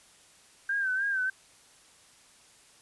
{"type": "tone with vibrato", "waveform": "sine", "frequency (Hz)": 1568, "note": "G6", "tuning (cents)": 0, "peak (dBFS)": -26, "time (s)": [0.69, 1.3], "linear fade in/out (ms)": 5, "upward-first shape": "sine", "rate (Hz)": 3.3, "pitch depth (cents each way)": 72, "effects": ["white hiss -58 dBFS RMS until 2.81 s", "resampled to 24000 Hz"]}